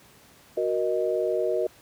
sine chord, D# minor, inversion first, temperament equal with one note detuned, 370 / 471.6 / 622.3 Hz, F#4 / A#4 / D#5, 0 / +20 / 0 cents, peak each -27 dBFS, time 0.57-1.67 s, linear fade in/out 5 ms, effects pink hiss -54 dBFS RMS until 1.81 s + high-pass 80 Hz 12 dB/octave

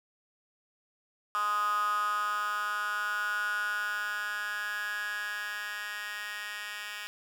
10% pulse tone with high-pass filter sweep, 207.7 Hz, G#3, in tune, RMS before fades -33 dBFS, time 1.35-7.07 s, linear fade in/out 0 ms, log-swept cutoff 1200 to 2000 Hz, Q 9.6, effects none

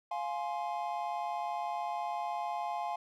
triangle chord, F minor, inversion none, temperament just, 698.5 / 838.1 / 1047.7 Hz, F5 / Ab5 / C6, 0 / +16 / +2 cents, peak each -35 / -35 / -39 dBFS, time 0.11-2.96 s, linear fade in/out 5 ms, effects none

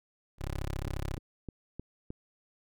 15% pulse tone, 34.24 Hz, C#1, 20 cents flat, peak -27 dBFS, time 0.38-1.19 s, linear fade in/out 50 ms
click train, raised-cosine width 3 ms, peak -26 dBFS, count 5, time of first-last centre 0.87-2.105 s, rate 3.24 Hz
effects none

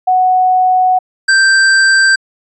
sine / square tone pair in turn, 740 / 1568 Hz, F#5 / G6, 0 / 0 cents, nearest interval octave + minor second, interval 1300 cents, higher second, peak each -7 dBFS, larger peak neither, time 0.07-0.99 / 1.28-2.16 s, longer first, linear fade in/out 10 ms, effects resampled to 22050 Hz

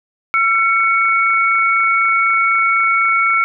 sine tone pair together, 1352 / 2224 Hz, E6 / C#7, +43 / +5 cents, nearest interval major sixth, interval 862 cents, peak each -14 dBFS, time 0.34-3.44 s, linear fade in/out 0 ms, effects none

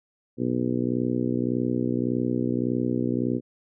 harmonic tone, 61.74 Hz, B1, in tune, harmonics 2 / 3 / 4 / 5 / 6 / 7 / 8, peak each -31 / -34 / -26 / -29 / -31 / -35 / -36 dBFS, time 0.37-3.41 s, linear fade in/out 50 ms, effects none

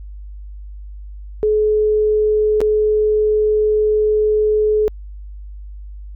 sine tone with dropouts, 426.7 Hz, G#4, 47 cents sharp, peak -12 dBFS, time 1.43-4.88 s, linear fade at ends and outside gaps 0 ms, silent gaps 2.605-2.615 s, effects added 50 Hz sine -30 dBFS peak until 6.15 s

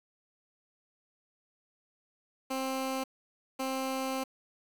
15% pulse tone pair in turn, 264.1 / 264.1 Hz, C4 / C4, +16 / +16 cents, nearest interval unison, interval 0 cents, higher neither, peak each -25 dBFS, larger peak neither, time 2.5-3.04 / 3.59-4.24 s, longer second, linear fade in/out 10 ms, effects 9-bit

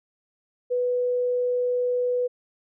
sine tone, 493.9 Hz, B4, in tune, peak -21 dBFS, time 0.7-2.28 s, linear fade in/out 20 ms, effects none

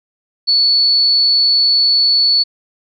sine tone, 4435 Hz, C#8, in tune, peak -9 dBFS, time 0.47-2.44 s, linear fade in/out 20 ms, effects none

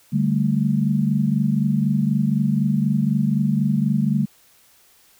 sine chord, D suspended fourth, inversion none, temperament equal, 146.83 / 196 / 220 Hz, D3 / G3 / A3, 0 / 0 / 0 cents, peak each -21 dBFS, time 0.12-4.26 s, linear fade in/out 20 ms, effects white hiss -55 dBFS RMS until 5.19 s

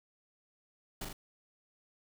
pink noise with echo, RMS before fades -39 dBFS, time 1.01-1.05 s, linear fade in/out 5 ms, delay 40 ms, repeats 2, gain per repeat -3 dB, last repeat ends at 1.13 s, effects none

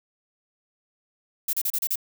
violet noise bursts, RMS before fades -25 dBFS, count 6, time 1.48-1.957 s, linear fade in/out 5 ms, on 52 ms, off 33 ms, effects none

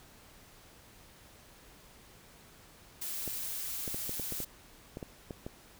blue noise, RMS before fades -38 dBFS, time 3.01-4.45 s, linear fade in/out 10 ms
clicks, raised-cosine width 2 ms, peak -26 dBFS, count 11, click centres 3.277 / 3.878 / 3.945 / 4.094 / 4.197 / 4.323 / 4.403 / 4.971 / 5.028 / 5.308 / 5.465 s
effects pink hiss -57 dBFS RMS until 5.79 s

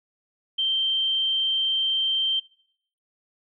sine tone, 3136 Hz, G7, in tune, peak -21 dBFS, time 0.58-2.4 s, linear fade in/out 10 ms, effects noise-tail reverb RT60 0.7 s tail -22 dB re dry

